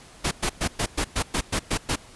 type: noise bursts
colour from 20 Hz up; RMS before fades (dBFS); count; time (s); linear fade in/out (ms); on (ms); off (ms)
pink; -24; 10; 0.24-1.96; 10; 73; 110
effects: pink hiss -48 dBFS RMS until 2.15 s + resampled to 24000 Hz